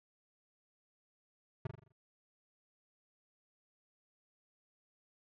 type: tone with echo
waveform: square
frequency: 130 Hz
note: C3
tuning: 11 cents flat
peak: -35 dBFS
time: 1.65-1.67 s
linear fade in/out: 5 ms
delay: 42 ms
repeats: 6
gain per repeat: -6 dB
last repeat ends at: 1.922 s
effects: low-pass 2000 Hz 12 dB/octave